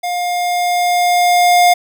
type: tone with level ramp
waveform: square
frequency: 709 Hz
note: F5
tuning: 26 cents sharp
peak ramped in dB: -18 to -7 dBFS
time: 0.03-1.74 s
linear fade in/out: 10 ms
effects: none